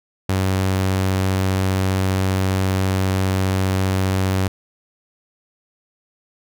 sawtooth tone, 94.9 Hz, F#2, 44 cents sharp, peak -13 dBFS, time 0.29-4.48 s, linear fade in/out 5 ms, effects none

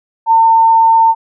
sine tone, 904 Hz, A5, 47 cents sharp, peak -5 dBFS, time 0.26-1.15 s, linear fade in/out 50 ms, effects none

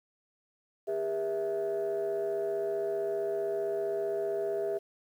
sine tone cluster, 403.4 / 478.8 / 655 Hz, G4 / A#4 / E5, +50 / +46 / -11 cents, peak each -30 / -39 / -32 dBFS, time 0.87-4.79 s, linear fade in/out 20 ms, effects tanh soft clip ceiling -24 dBFS + 10-bit

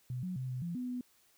sine tone with pitch steps, 125.5 / 182.9 / 129.3 / 127 / 171.8 / 249.6 / 248.3 Hz, B2 / F#3 / C3 / B2 / F3 / B3 / B3, +28 / -20 / -20 / +49 / -28 / +19 / +9 cents, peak -35 dBFS, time 0.1-1.01 s, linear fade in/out 2 ms, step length 130 ms, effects white hiss -68 dBFS RMS until 1.37 s

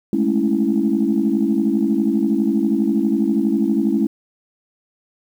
sine chord, A major seventh, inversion third, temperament equal, 207.7 / 220 / 277.2 / 329.6 Hz, G#3 / A3 / C#4 / E4, 0 / 0 / 0 / 0 cents, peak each -20 dBFS, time 0.13-4.07 s, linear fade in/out 2 ms, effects tanh soft clip ceiling -6 dBFS + 8-bit

